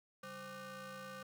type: ring-modulated tone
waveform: 25% pulse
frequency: 330 Hz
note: E4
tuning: 2 cents sharp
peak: -40 dBFS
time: 0.23-1.23 s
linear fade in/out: 5 ms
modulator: 854 Hz
effects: none